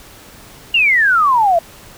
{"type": "exponential sweep", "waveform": "sine", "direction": "down", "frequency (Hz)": [2872, 650], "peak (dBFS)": -9, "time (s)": [0.74, 1.59], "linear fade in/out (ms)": 5, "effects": ["pink hiss -40 dBFS RMS until 1.97 s"]}